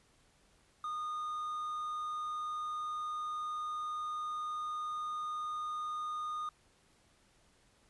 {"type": "tone", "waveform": "triangle", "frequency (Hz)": 1227, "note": "D#6", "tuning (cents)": -25, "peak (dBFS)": -34, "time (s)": [0.84, 6.49], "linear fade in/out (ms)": 2, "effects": ["pink hiss -68 dBFS RMS until 7.89 s", "resampled to 24000 Hz"]}